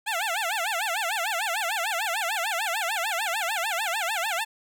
15% pulse tone with vibrato, 772 Hz, G5, 27 cents flat, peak -19 dBFS, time 0.06-4.45 s, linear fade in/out 20 ms, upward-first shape sine, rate 6.7 Hz, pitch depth 270 cents each way, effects none

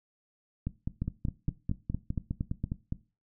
two click trains, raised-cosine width 5 ms, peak -18 / -19 dBFS, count 8 / 12, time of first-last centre 1.02-2.64 / 0.67-2.924 s, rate 4.32 / 4.88 Hz, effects noise-tail reverb RT60 0.3 s tail -17 dB re dry

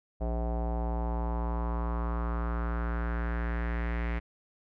square tone with low-pass filter sweep, 58.27 Hz, A#1, in tune, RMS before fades -31 dBFS, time 0.2-4.2 s, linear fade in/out 20 ms, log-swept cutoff 670 to 2100 Hz, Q 3.3, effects none

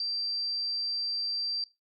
sine tone, 4699 Hz, D8, in tune, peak -29 dBFS, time 0-1.64 s, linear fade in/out 2 ms, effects noise-tail reverb RT60 0.2 s tail -17 dB re dry + Opus 48 kbps

